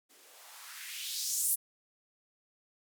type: noise with band-pass filter sweep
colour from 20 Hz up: violet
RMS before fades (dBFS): -37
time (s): 0.09-1.56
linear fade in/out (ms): 20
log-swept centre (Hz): 290 to 11000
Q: 2.2
effects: none